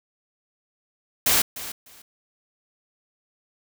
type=noise with echo; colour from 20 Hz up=white; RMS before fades=-19 dBFS; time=1.26-1.42 s; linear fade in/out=5 ms; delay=300 ms; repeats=2; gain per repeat=-15 dB; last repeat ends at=2.02 s; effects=none